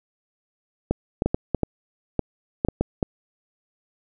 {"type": "clicks", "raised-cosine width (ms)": 2, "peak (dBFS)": -7, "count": 11, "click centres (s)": [0.91, 1.221, 1.26, 1.345, 1.547, 1.633, 2.193, 2.649, 2.686, 2.81, 3.028], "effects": []}